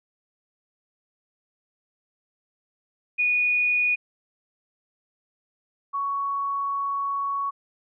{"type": "tone pair in turn", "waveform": "sine", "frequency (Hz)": [2462, 1115.9], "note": ["D#7", "C#6"], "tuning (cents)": [-19, 11], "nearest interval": "octave + major second", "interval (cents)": 1370, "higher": "first", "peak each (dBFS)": [-19, -24], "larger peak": "first", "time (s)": [[3.18, 3.96], [5.93, 7.51]], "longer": "second", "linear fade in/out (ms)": 20, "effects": []}